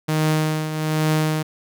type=tone with tremolo; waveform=sawtooth; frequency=155.56 Hz; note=D#3; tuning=in tune; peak=-12 dBFS; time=0.08-1.43 s; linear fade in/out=10 ms; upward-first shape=triangle; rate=1.2 Hz; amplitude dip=65%; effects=none